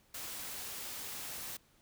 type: noise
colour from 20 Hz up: white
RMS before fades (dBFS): -43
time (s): 0.14-1.57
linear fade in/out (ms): 5
effects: pink hiss -68 dBFS RMS until 1.81 s